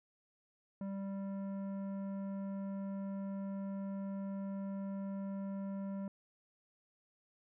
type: tone with tanh clipping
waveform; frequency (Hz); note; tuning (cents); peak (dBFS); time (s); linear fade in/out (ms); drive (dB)
triangle; 196; G3; 0; -40; 0.81-6.08; 2; 16
effects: none